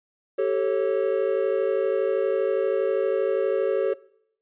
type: tone cluster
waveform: triangle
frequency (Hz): 386.5 / 439 / 548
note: G4 / A4 / C#5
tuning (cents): -24 / -4 / -20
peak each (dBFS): -23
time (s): 0.38-3.94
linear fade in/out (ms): 10
effects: noise-tail reverb RT60 0.7 s tail -21 dB re dry + resampled to 8000 Hz